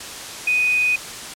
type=tone in noise; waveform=sine; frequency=2491 Hz; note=D#7; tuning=1 cent sharp; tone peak=-15 dBFS; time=0.47-0.96 s; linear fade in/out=5 ms; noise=white; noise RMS=-32 dBFS; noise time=0-1.34 s; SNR=+14 dB; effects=low-pass 9000 Hz 12 dB/octave + MP3 96 kbps